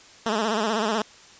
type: tone with vibrato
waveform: 10% pulse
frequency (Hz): 217.9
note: A3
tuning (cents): -17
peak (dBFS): -14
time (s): 0.26-1.02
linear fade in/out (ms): 2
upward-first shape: sine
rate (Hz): 16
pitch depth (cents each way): 100
effects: white hiss -49 dBFS RMS until 1.39 s + resampled to 16000 Hz